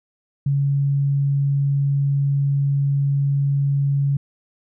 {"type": "tone", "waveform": "sine", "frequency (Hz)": 140.1, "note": "C#3", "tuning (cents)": 19, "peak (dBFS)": -16, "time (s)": [0.46, 4.17], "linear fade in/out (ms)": 5, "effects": []}